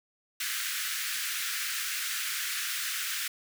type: high-pass noise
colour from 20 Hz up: pink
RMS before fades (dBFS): -33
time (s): 0.4-3.28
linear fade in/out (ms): 5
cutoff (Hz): 1400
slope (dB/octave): 48
effects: none